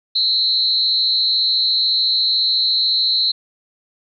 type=tone with amplitude modulation; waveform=sine; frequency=4081 Hz; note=C8; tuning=44 cents flat; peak=-10 dBFS; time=0.15-3.32 s; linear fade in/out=10 ms; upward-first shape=sine; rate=266 Hz; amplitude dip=90%; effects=none